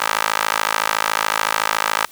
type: tone with high-pass filter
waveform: 15% pulse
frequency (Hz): 53.8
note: A1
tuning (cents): -38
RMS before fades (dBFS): -20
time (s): 0-2.06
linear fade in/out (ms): 5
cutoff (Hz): 1100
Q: 1.7
effects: white hiss -45 dBFS RMS until 2.11 s